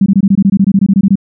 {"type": "tone bursts", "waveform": "sine", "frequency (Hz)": 196, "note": "G3", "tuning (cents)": 0, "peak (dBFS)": -4, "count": 16, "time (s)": [0.01, 1.156], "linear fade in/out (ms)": 5, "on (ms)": 51, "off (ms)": 22, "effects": []}